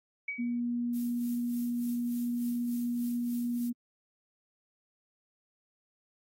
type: tone with exponential decay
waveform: sine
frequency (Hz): 2268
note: C#7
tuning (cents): +39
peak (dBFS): -30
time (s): 0.28-0.6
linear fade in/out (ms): 5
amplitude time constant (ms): 69
type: tone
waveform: sine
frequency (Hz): 240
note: B3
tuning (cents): -49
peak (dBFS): -29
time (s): 0.38-3.73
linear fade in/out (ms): 20
type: noise with tremolo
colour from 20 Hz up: violet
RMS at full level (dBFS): -46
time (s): 0.93-3.7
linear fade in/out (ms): 20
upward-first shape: sine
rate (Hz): 3.4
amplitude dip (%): 65
effects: AAC 48 kbps